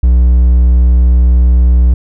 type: tone with hard clipping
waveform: triangle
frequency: 61.74 Hz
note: B1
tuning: in tune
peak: -5 dBFS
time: 0.03-1.94 s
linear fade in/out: 5 ms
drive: 6 dB
effects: none